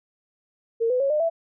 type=tone with pitch steps; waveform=sine; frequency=458.1 / 502.5 / 551.1 / 604.5 / 663 Hz; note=A#4 / B4 / C#5 / D5 / E5; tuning=-30 / +30 / -10 / +50 / +10 cents; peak=-19 dBFS; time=0.8-1.3 s; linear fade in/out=20 ms; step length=100 ms; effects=none